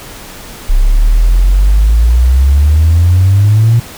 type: exponential sweep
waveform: sine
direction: up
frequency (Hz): 32.7 to 118.5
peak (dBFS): -3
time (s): 0.69-3.8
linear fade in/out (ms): 10
effects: tanh soft clip ceiling 0 dBFS + pink hiss -30 dBFS RMS until 3.97 s